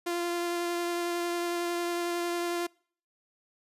sawtooth tone with vibrato, 346.2 Hz, F4, 15 cents flat, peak -25 dBFS, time 0.06-2.67 s, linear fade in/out 10 ms, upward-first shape sine, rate 11 Hz, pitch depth 10 cents each way, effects noise-tail reverb RT60 0.5 s tail -26 dB re dry + resampled to 32000 Hz

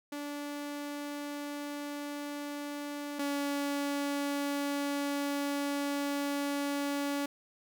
sawtooth tone pair in turn, 289.8 / 284.2 Hz, D4 / C#4, -23 / +43 cents, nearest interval unison, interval 34 cents, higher first, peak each -33 / -27 dBFS, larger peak second, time 0.12-3.19 / 3.19-7.26 s, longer second, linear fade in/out 5 ms, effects none

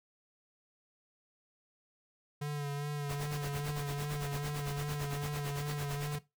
square tone with vibrato, 144.8 Hz, D3, 24 cents flat, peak -35 dBFS, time 2.41-6.19 s, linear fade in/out 10 ms, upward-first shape sine, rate 2.5 Hz, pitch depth 31 cents each way
pink noise with tremolo, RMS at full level -41 dBFS, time 3.09-6.16 s, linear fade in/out 5 ms, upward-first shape sine, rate 8.9 Hz, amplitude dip 90%
effects noise-tail reverb RT60 0.2 s tail -17 dB re dry

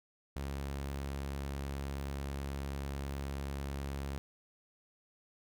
sawtooth tone, 69.3 Hz, C#2, in tune, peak -33 dBFS, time 0.36-4.18 s, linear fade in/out 0 ms, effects none

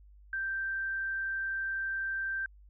sine tone, 1568 Hz, G6, in tune, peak -31 dBFS, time 0.33-2.46 s, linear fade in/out 2 ms, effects added 50 Hz sine -53 dBFS peak until 2.69 s

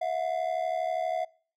triangle ring-modulated tone, 688 Hz, F5, 26 cents flat, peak -22 dBFS, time 0.01-1.25 s, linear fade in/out 10 ms, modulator 36.2 Hz, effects noise-tail reverb RT60 0.5 s tail -25 dB re dry

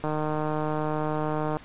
click train, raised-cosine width 1 ms, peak -15 dBFS, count 235, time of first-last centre 0.04-1.569 s, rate 153 Hz, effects pink hiss -48 dBFS RMS until 1.64 s + resampled to 8000 Hz

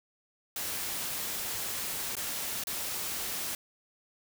white noise with dropouts, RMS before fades -35 dBFS, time 0.56-3.55 s, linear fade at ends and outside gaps 2 ms, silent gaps 2.154-2.167 / 2.638-2.67 s, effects none

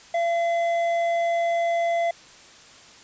sine tone with hard clipping, 680 Hz, F5, 46 cents flat, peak -22 dBFS, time 0.14-2.11 s, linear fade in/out 5 ms, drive 7 dB, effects white hiss -48 dBFS RMS until 3.03 s + resampled to 16000 Hz

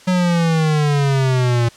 square exponential sweep, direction down, 185.2 to 116.54 Hz, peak -14 dBFS, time 0.07-1.69 s, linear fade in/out 10 ms, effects white hiss -44 dBFS RMS until 1.76 s + low-pass 7000 Hz 12 dB/octave

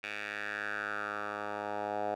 10% pulse tone with band-pass filter sweep, 103.83 Hz, G#2, in tune, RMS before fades -37 dBFS, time 0.03-2.15 s, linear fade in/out 10 ms, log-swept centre 2300 to 730 Hz, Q 3.5, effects none

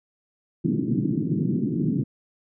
pink band-pass noise, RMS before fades -24 dBFS, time 0.64-2.04 s, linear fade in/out 10 ms, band 130 to 340 Hz, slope 48 dB/octave, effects none

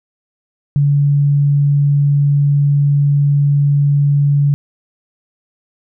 sine tone, 143.1 Hz, D3, 45 cents flat, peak -9 dBFS, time 0.76-4.54 s, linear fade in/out 0 ms, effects none

